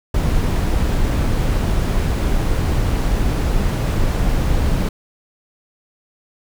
brown noise, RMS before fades -17 dBFS, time 0.14-4.89 s, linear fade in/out 5 ms, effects none

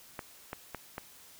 clicks, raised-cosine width 0.5 ms, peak -22 dBFS, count 4, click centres 0.192 / 0.531 / 0.747 / 0.981 s, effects white hiss -55 dBFS RMS until 1.39 s

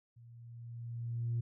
sine tone with level ramp, 117.6 Hz, A#2, 16 cents sharp, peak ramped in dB -54 to -29 dBFS, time 0.16-1.41 s, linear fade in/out 10 ms, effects tanh soft clip ceiling -28 dBFS

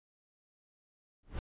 brown noise with exponential growth, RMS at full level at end -31 dBFS, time 1.23-1.39 s, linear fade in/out 2 ms, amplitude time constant 33 ms, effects resampled to 8000 Hz

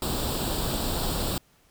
pink noise with comb filter, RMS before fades -28 dBFS, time 0.02-1.38 s, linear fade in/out 2 ms, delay 0.24 ms, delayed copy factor +0.7, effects pink hiss -62 dBFS RMS until 1.7 s

